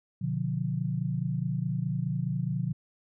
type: chord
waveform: sine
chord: B diminished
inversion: none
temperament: just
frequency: 123.47 / 148.16 / 177.8 Hz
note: B2 / D3 / F3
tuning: 0 / +16 / +31 cents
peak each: -32 / -31 / -32 dBFS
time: 0.21-2.73 s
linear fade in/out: 10 ms
effects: none